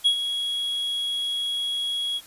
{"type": "tone with ADSR envelope", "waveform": "triangle", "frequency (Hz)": 3322, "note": "G#7", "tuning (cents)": 0, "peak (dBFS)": -13, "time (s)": [0.04, 2.21], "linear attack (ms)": 21, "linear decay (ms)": 85, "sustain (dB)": -10, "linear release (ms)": 46, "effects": ["white hiss -48 dBFS RMS until 2.26 s", "resampled to 32000 Hz"]}